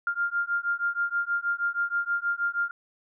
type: beating tone pair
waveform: sine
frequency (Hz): 1396.9 / 1403.2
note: F6 / F6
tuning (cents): 0 / +8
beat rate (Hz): 6.3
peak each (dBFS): -28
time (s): 0.07-2.71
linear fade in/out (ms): 2
effects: none